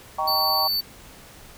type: chord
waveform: sine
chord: Eb dominant seventh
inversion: none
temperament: just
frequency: 622.3 / 777.8 / 933.4 / 1120.1 Hz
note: Eb5 / G5 / Bb5 / Db6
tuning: 0 / -14 / +2 / +18 cents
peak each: -31 / -26 / -28 / -26 dBFS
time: 0.18-0.68 s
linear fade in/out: 10 ms
type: tone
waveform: square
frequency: 4500 Hz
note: C#8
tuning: 25 cents sharp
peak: -22 dBFS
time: 0.27-0.81 s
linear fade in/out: 10 ms
effects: pink hiss -46 dBFS RMS until 1.57 s